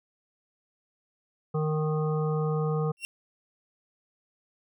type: harmonic tone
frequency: 154.3 Hz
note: D#3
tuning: 14 cents flat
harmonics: 1 / 3 / 5 / 7 / 8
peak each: -26 / -30 / -39 / -42 / -39 dBFS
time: 1.54-2.92 s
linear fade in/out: 10 ms
type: tone with exponential growth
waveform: 40% pulse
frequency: 2740 Hz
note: F7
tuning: 34 cents flat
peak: -27 dBFS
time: 2.97-3.05 s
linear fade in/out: 0 ms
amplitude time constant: 16 ms
effects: none